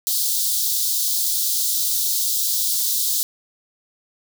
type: high-pass noise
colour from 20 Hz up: white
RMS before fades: -21 dBFS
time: 0.07-3.23 s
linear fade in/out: 0 ms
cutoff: 3600 Hz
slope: 48 dB/octave
effects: none